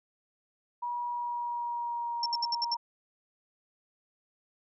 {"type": "tone with pitch glide", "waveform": "sine", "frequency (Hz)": [963, 943.2], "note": ["B5", "A#5"], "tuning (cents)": [-44, 20], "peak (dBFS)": -31, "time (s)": [0.82, 2.77], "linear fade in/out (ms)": 10, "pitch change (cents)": -36, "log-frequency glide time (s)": [1.07, 2.16]}
{"type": "tone bursts", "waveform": "sine", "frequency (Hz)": 5420, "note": "E8", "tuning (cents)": 47, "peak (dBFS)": -27, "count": 6, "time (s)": [2.23, 2.743], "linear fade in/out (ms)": 2, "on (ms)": 28, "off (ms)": 69}
{"effects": []}